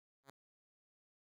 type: tone with exponential growth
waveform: 5% pulse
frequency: 137.1 Hz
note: C#3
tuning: 19 cents flat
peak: -39 dBFS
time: 0.23-0.3 s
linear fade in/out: 2 ms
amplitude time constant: 15 ms
effects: none